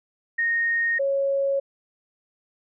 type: tone pair in turn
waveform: sine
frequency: 1855 / 551.5 Hz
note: A#6 / C#5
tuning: -9 / -9 cents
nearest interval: octave + major sixth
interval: 2100 cents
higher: first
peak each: -20 dBFS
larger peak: neither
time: 0.38-0.99 / 0.99-1.6 s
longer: neither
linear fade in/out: 10 ms
effects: none